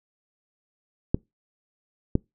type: clicks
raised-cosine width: 3 ms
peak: -7 dBFS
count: 2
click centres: 1.145 / 2.154 s
effects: noise-tail reverb RT60 0.2 s tail -26 dB re dry